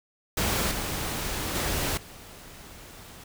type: noise with level steps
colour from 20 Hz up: pink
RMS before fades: -26 / -31 / -28 / -46 dBFS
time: 0.37-3.24 s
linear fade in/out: 5 ms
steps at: 0.71 / 1.55 / 1.97 s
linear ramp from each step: 5 ms
effects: none